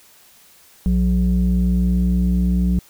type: tone pair together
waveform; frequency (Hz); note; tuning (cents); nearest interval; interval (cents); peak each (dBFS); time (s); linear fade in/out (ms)
sine; 60.6 / 181.59; B1 / F#3; -32 / -32; octave + perfect fifth; 1900; -15; 0.86-2.79; 0
effects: tanh soft clip ceiling -11 dBFS + white hiss -50 dBFS RMS until 2.89 s